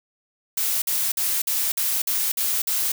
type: noise bursts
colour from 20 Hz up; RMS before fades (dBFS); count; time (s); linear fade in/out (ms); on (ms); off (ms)
blue; -23; 8; 0.57-2.92; 5; 250; 50
effects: none